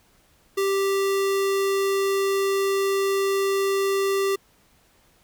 square tone, 392 Hz, G4, in tune, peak -21 dBFS, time 0.57-4.36 s, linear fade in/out 10 ms, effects pink hiss -60 dBFS RMS until 5.23 s

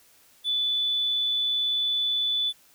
triangle tone, 3479 Hz, A7, 20 cents flat, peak -19 dBFS, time 0.44-2.53 s, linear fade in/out 50 ms, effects tanh soft clip ceiling -21 dBFS + white hiss -58 dBFS RMS until 2.74 s

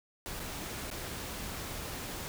pink noise with dropouts, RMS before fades -40 dBFS, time 0.26-2.28 s, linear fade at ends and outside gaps 0 ms, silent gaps 0.396-0.401 / 0.902-0.913 s, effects none

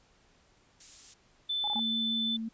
violet noise, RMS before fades -42 dBFS, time 0.8-1.14 s, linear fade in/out 5 ms
sine tone, 3520 Hz, A7, in tune, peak -29 dBFS, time 1.49-2.37 s, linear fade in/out 10 ms
sine tone bursts, 830 Hz, G#5, 1 cent flat, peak -34 dBFS, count 3, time 1.64-1.793 s, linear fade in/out 0 ms, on 35 ms, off 24 ms
sine tone with vibrato, 225 Hz, A3, 39 cents sharp, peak -33 dBFS, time 1.75-2.49 s, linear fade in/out 10 ms, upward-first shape square, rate 5.7 Hz, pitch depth 9 cents each way
effects pink hiss -65 dBFS RMS until 2.53 s + resampled to 16000 Hz

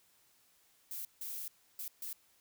violet noise bursts at uneven times, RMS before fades -42 dBFS, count 4, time 0.91-1.05 / 1.21-1.48 / 1.79-1.88 / 2.02-2.13 s, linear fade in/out 2 ms, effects white hiss -69 dBFS RMS until 2.4 s

